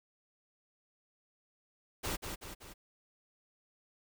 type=noise with echo; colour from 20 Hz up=pink; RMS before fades=-36 dBFS; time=2.03-2.17 s; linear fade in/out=20 ms; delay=190 ms; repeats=3; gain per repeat=-5 dB; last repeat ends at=2.74 s; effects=none